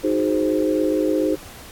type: chord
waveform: sine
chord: Ab dominant seventh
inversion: second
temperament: equal with one note detuned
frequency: 311.1 / 368.3 / 415.3 / 523.3 Hz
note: Eb4 / Gb4 / Ab4 / C5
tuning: 0 / -8 / 0 / 0 cents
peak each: -20 / -25 / -24 / -23 dBFS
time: 0.03-1.36 s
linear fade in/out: 20 ms
effects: pink hiss -41 dBFS RMS until 1.71 s + AAC 64 kbps